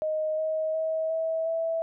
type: tone with pitch steps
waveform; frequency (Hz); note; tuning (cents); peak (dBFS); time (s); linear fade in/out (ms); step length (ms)
sine; 622.3 / 630.6 / 639.1 / 647.6 / 656.3; D#5 / D#5 / D#5 / E5 / E5; 0 / +23 / +46 / -31 / -8; -25; 0.02-1.82; 0; 360
effects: none